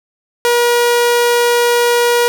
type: tone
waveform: sawtooth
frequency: 479 Hz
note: A#4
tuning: 47 cents sharp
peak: -6 dBFS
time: 0.45-2.28 s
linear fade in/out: 0 ms
effects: none